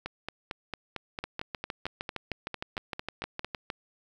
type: two click trains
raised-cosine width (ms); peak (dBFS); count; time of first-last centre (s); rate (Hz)
0.3; -18 / -17; 16 / 17; 0.06-3.446 / 1.24-3.702; 4.43 / 6.5
effects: 9-bit